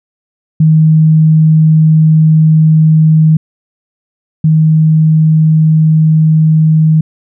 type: tone pair in turn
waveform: sine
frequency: 157.4 / 157.4 Hz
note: D#3 / D#3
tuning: +20 / +20 cents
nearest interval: unison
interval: 0 cents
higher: neither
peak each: -3 / -4 dBFS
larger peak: first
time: 0.6-3.37 / 4.44-7.01 s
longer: first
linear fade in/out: 5 ms
effects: none